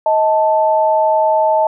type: tone pair together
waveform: sine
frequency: 631.1 / 880 Hz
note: D#5 / A5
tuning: +24 / 0 cents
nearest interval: tritone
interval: 576 cents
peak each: -13 dBFS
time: 0.06-1.67 s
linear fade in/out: 2 ms
effects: none